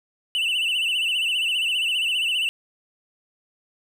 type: tone with vibrato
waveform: triangle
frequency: 2834 Hz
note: F7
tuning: 25 cents sharp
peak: -19 dBFS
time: 0.35-2.49 s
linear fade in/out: 0 ms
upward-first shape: sine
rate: 15 Hz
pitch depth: 120 cents each way
effects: none